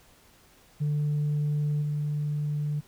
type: tone with level steps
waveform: sine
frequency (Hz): 148.2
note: D3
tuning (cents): +16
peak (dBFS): -22 / -25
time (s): 0.8-2.81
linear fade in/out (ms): 20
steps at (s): 1.81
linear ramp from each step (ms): 20
effects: tanh soft clip ceiling -22 dBFS + pink hiss -58 dBFS RMS until 2.87 s